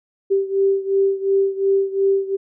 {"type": "beating tone pair", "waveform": "sine", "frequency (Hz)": [390.3, 393.1], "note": ["G4", "G4"], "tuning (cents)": [-8, 5], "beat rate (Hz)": 2.8, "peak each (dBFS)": [-17, -20], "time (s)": [0.3, 2.37], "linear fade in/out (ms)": 20, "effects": []}